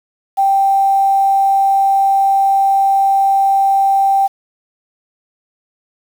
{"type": "tone with quantisation", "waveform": "sine", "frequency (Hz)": 784, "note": "G5", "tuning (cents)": 0, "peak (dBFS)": -9, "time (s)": [0.37, 4.28], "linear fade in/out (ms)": 20, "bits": 6, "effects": []}